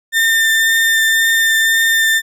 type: tone with vibrato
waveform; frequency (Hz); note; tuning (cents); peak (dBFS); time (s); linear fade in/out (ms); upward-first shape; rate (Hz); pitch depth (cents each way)
35% pulse; 1800; A6; +39; -9; 0.12-2.22; 50; triangle; 1.9; 12
effects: none